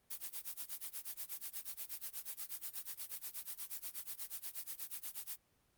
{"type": "noise with tremolo", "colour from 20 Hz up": "blue", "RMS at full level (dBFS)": -42, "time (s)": [0.1, 5.37], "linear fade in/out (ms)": 10, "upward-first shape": "sine", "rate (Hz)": 8.3, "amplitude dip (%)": 95, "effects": ["pink hiss -75 dBFS RMS until 5.77 s", "Opus 32 kbps"]}